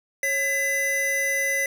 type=tone pair together; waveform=square; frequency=547.6 / 2011 Hz; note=C#5 / B6; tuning=-21 / +31 cents; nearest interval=octave + major seventh; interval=2252 cents; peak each=-31 / -23 dBFS; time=0.23-1.66 s; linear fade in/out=2 ms; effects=none